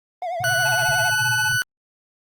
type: tone with vibrato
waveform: triangle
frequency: 697 Hz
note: F5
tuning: 4 cents flat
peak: -22 dBFS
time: 0.22-1.1 s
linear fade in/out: 2 ms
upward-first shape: triangle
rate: 11 Hz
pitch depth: 120 cents each way
type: band-pass noise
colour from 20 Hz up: pink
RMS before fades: -33 dBFS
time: 0.4-1.58 s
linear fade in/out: 5 ms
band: 110 to 140 Hz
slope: 96 dB/octave
type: tone with pitch glide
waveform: 40% pulse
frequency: 1480 to 1489.4 Hz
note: F#6 to F#6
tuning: 0 to +11 cents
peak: -18 dBFS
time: 0.44-1.62 s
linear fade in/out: 0 ms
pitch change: +11 cents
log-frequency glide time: 0.9-1.27 s
type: tone with tremolo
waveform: square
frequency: 860 Hz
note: A5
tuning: 40 cents flat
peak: -25 dBFS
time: 0.65-1.52 s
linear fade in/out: 5 ms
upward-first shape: sine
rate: 15 Hz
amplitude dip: 95%
effects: Opus 24 kbps